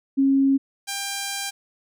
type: tone pair in turn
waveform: sine / 5% pulse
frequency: 272.2 / 795.2 Hz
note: C#4 / G5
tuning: -31 / +25 cents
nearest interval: octave + perfect fifth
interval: 1856 cents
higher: second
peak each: -15 / -15 dBFS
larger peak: neither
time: 0.17-0.58 / 0.87-1.51 s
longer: second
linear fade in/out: 20 ms
effects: none